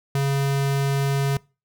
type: tone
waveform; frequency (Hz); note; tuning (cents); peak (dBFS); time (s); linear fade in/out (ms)
square; 138.59; C#3; 0; -20; 0.15-1.37; 2
effects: noise-tail reverb RT60 0.3 s tail -23 dB re dry